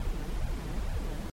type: noise with flanger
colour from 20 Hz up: brown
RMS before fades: -32 dBFS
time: 0-1.3 s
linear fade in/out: 2 ms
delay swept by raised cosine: 1.2 to 6.7 ms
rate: 2.2 Hz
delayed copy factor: +1
effects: MP3 64 kbps